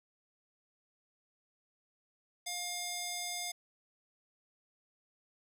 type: tone with band-pass filter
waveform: square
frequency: 710 Hz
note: F5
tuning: 28 cents sharp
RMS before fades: -39 dBFS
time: 2.46-3.52 s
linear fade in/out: 10 ms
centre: 7100 Hz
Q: 0.9
effects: none